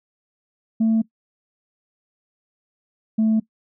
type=tone pair in turn; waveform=sine; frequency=223.1 / 219.8 Hz; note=A3 / A3; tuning=+24 / -2 cents; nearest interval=unison; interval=26 cents; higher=first; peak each=-13 dBFS; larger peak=neither; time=0.8-1.02 / 3.18-3.4 s; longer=neither; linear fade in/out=10 ms; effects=noise-tail reverb RT60 0.1 s tail -20 dB re dry + tanh soft clip ceiling -13 dBFS